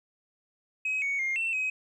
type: tone with pitch steps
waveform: sine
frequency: 2541 / 2230 / 2123 / 2692 / 2533 Hz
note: D#7 / C#7 / C7 / E7 / D#7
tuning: +36 / +10 / +25 / +36 / +30 cents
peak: -25 dBFS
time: 0.85-1.7 s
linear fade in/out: 5 ms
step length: 170 ms
effects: tanh soft clip ceiling -24 dBFS + 11-bit